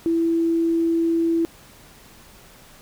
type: tone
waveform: sine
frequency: 331.9 Hz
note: E4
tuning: 12 cents sharp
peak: -17 dBFS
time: 0.06-1.45 s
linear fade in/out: 0 ms
effects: pink hiss -48 dBFS RMS until 2.81 s